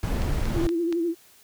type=noise; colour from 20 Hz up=brown; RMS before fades=-25 dBFS; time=0.03-0.67 s; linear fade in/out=2 ms
type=click train; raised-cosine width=0.2 ms; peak=-18 dBFS; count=4; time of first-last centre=0.22-0.926 s; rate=4.25 Hz
type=tone with vibrato; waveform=sine; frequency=338 Hz; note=E4; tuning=43 cents sharp; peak=-22 dBFS; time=0.54-1.15 s; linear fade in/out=50 ms; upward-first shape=sine; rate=12 Hz; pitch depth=60 cents each way
effects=white hiss -55 dBFS RMS until 1.43 s